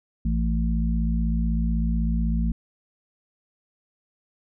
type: harmonic tone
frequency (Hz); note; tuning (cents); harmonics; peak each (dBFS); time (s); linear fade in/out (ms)
56; A1; +31; 1 / 3 / 4; -22 / -27 / -28; 0.25-2.52; 5
effects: none